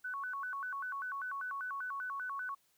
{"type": "tone with vibrato", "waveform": "sine", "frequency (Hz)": 1289, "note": "E6", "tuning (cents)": -39, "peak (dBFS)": -37, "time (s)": [0.04, 2.55], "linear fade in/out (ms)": 10, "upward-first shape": "square", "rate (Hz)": 5.1, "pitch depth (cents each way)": 260, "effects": ["white hiss -73 dBFS RMS until 2.77 s"]}